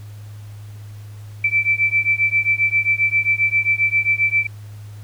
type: beating tone pair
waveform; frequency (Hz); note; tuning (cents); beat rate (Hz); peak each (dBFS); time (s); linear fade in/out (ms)
sine; 2325 / 2332.5; D7 / D7; -18 / -12; 7.5; -18; 1.44-4.47; 5
effects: added 104 Hz sine -33 dBFS peak until 5.03 s + pink hiss -50 dBFS RMS until 5.03 s